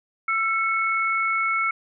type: tone pair together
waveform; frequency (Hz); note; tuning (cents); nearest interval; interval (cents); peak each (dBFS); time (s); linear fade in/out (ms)
sine; 1340 / 2201; E6 / C#7; +28 / -13; major sixth; 859; -23; 0.28-1.71; 5
effects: none